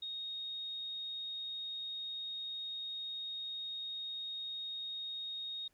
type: tone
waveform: sine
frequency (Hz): 3729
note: A#7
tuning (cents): 0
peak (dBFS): -39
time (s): 0.02-5.68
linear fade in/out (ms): 5
effects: pink hiss -75 dBFS RMS until 5.73 s